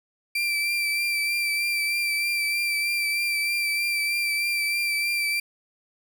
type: tone with vibrato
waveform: 35% pulse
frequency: 2349 Hz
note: D7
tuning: in tune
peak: -21 dBFS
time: 0.35-5.4 s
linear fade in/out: 5 ms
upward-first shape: triangle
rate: 3.2 Hz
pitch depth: 28 cents each way
effects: none